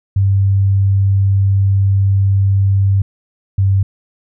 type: tone pair in turn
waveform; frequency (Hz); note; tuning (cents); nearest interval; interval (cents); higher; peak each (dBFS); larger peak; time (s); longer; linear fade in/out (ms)
sine; 98 / 97.27; G2 / G2; 0 / -13; unison; 13; first; -9 / -9; neither; 0.16-3.02 / 3.58-3.83; first; 5
effects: none